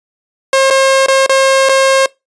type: tone with dropouts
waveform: sawtooth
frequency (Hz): 536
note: C5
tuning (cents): +42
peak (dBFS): -3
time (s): 0.53-2.06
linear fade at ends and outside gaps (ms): 2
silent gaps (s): 0.702-0.707 / 1.062-1.083 / 1.263-1.294 / 1.689-1.693
effects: noise-tail reverb RT60 0.2 s tail -23 dB re dry + resampled to 22050 Hz